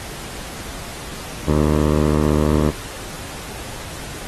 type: tone with low-pass filter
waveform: 10% pulse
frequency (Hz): 75.5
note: D2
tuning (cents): +48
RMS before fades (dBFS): -17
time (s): 1.47-2.71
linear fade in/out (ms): 20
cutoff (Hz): 980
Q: 0.69
effects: pink hiss -33 dBFS RMS until 4.27 s + AAC 32 kbps